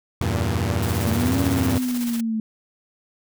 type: chord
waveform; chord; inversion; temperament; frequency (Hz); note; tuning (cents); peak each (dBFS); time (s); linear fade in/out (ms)
sawtooth; E diminished; none; equal with one note detuned; 82.41 / 96.65 / 116.54; E2 / G2 / Bb2; 0 / -24 / 0; -21; 0.21-1.78; 0
type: noise with tremolo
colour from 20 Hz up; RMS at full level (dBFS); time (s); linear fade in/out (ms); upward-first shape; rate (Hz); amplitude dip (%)
white; -33; 0.82-2.21; 10; square; 16; 45
type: linear two-way sweep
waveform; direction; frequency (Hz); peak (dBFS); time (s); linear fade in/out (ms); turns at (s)
sine; up then down; 217.5 to 277.2 to 217.5; -21; 1.07-2.4; 2; 1.42
effects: none